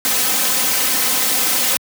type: noise with comb filter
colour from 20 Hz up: white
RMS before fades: -17 dBFS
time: 0.05-1.77 s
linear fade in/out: 0 ms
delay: 3.9 ms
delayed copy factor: +1
effects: high-pass 100 Hz 12 dB/octave